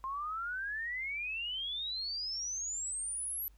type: exponential sweep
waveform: sine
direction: up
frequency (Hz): 1046.5 to 12000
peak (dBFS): -35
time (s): 0.04-3.48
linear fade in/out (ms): 0
effects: added 50 Hz sine -57 dBFS peak until 3.57 s + pink hiss -72 dBFS RMS until 3.57 s